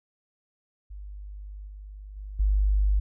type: tone with level steps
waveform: sine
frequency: 50.2 Hz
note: G1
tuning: 42 cents sharp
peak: -37 / -39 / -35 / -19 dBFS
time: 0.9-3 s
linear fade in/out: 10 ms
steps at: 1.67 / 2.16 / 2.39 s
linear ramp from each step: 10 ms
effects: none